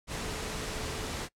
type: tone in noise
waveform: sine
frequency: 435.7 Hz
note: A4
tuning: 17 cents flat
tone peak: -44 dBFS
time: 0.11-1.13 s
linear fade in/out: 50 ms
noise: pink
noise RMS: -36 dBFS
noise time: 0.07-1.29 s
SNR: -11 dB
effects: noise-tail reverb RT60 0.1 s tail -22 dB re dry + low-pass 9000 Hz 12 dB/octave